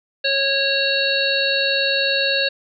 harmonic tone, 549 Hz, C#5, 17 cents flat, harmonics 1 / 3 / 5 / 7 / 8, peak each -23 / -23 / -23 / -23 / -23 dBFS, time 0.24-2.49 s, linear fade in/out 10 ms, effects none

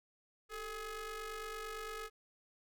sawtooth ring-modulated tone, 416.8 Hz, G#4, 6 cents sharp, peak -35 dBFS, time 0.49-2.1 s, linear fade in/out 50 ms, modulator 858 Hz, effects none

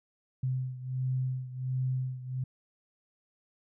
sine beating tone pair, 128.7 / 130.1 Hz, C3 / C3, -28 / -9 cents, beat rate 1.4 Hz, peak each -31 / -35 dBFS, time 0.43-2.44 s, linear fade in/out 5 ms, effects none

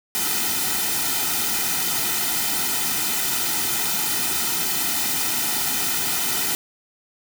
white noise with comb filter, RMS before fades -23 dBFS, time 0.15-6.55 s, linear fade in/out 0 ms, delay 1.8 ms, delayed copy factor -0.8, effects none

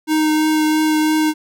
square tone with vibrato, 309.9 Hz, D#4, 7 cents flat, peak -14 dBFS, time 0.07-1.34 s, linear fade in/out 50 ms, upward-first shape triangle, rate 3 Hz, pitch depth 12 cents each way, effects none

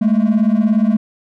triangle beating tone pair, 207.7 / 224.7 Hz, G#3 / A3, 0 / +37 cents, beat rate 17 Hz, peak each -11 dBFS, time 0.01-0.97 s, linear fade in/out 10 ms, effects tanh soft clip ceiling -5 dBFS

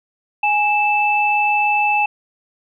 sine tone pair together, 830.6 / 2637 Hz, G#5 / E7, 0 / 0 cents, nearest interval octave + minor sixth, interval 2000 cents, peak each -16 / -17 dBFS, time 0.43-2.06 s, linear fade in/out 5 ms, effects none

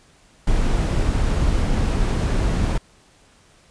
brown noise, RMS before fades -19 dBFS, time 0.47-2.78 s, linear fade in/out 5 ms, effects pink hiss -54 dBFS RMS until 3.7 s + resampled to 22050 Hz

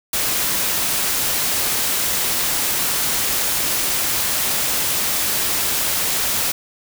white noise, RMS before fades -20 dBFS, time 0.13-6.52 s, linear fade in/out 5 ms, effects none

